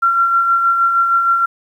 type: tone with tremolo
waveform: sine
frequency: 1368 Hz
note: F6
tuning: 36 cents flat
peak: -9 dBFS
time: 0.02-1.46 s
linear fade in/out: 10 ms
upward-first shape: sine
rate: 6.4 Hz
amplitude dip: 40%
effects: 8-bit